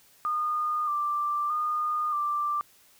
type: tone with vibrato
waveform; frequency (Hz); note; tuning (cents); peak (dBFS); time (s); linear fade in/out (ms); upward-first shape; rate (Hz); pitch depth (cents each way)
sine; 1200; D6; +37; -25; 0.25-2.61; 0; square; 0.8; 31
effects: white hiss -59 dBFS RMS until 2.99 s